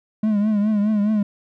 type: tone with vibrato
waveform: triangle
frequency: 210.2 Hz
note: G#3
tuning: 21 cents sharp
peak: -14 dBFS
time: 0.23-1.23 s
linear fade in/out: 5 ms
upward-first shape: triangle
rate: 4.8 Hz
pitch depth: 83 cents each way
effects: none